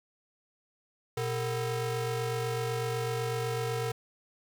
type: ring-modulated tone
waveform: 35% pulse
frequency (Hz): 290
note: D4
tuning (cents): -22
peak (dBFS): -25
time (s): 1.17-3.92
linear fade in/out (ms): 5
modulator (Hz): 169
effects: none